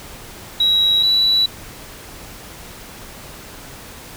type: tone pair in turn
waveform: sine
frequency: 3867 / 3937 Hz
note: B7 / B7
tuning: -37 / -6 cents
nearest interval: unison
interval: 31 cents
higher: second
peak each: -11 dBFS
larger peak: neither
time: 0.6-1.03 / 1.03-1.46 s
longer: neither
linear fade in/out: 5 ms
effects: tanh soft clip ceiling -8 dBFS + pink hiss -37 dBFS RMS until 4.16 s